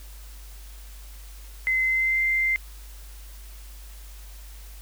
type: tone with pitch glide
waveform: sine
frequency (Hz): 2055 to 2086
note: C7 to C7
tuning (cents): -32 to -6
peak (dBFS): -20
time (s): 1.67-2.56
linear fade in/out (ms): 0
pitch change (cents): +26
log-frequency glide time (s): 1.82-2.22
effects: added 50 Hz sine -40 dBFS peak until 4.81 s + white hiss -50 dBFS RMS until 4.81 s